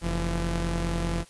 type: tone pair together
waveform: sawtooth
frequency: 44.79 / 169.1 Hz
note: F1 / E3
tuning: +44 / +44 cents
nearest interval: octave + major seventh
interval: 2300 cents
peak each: -24 / -25 dBFS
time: 0.01-1.25 s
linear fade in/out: 50 ms
effects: white hiss -54 dBFS RMS until 1.29 s + resampled to 24000 Hz